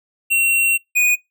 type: tone pair in turn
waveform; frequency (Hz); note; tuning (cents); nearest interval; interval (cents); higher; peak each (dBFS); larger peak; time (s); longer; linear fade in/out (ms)
square; 2733 / 2472; F7 / D#7; -38 / -12; major second; 174; first; -14 / -13; second; 0.3-0.78 / 0.95-1.16; first; 20
effects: noise-tail reverb RT60 0.2 s tail -26 dB re dry